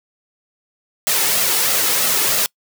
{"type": "noise with flanger", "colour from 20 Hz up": "white", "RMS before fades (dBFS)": -17, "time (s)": [1.07, 2.46], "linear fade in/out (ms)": 0, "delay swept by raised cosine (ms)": [1.5, 2.38], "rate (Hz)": 3.1, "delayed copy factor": 0.5, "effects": ["noise-tail reverb RT60 0.1 s tail -26 dB re dry", "high-pass 150 Hz 12 dB/octave"]}